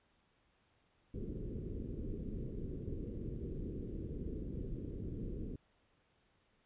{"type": "low-pass noise", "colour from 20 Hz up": "pink", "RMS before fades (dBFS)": -42, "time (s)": [1.14, 5.56], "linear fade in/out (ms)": 5, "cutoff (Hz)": 450, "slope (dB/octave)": 48, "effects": ["pink hiss -74 dBFS RMS until 6.65 s", "resampled to 8000 Hz"]}